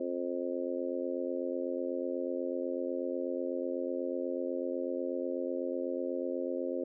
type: harmonic tone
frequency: 88.1 Hz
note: F2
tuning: 16 cents sharp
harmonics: 3 / 4 / 5 / 6 / 7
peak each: -38 / -37 / -42 / -36 / -43 dBFS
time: 0-6.84 s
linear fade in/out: 5 ms
effects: none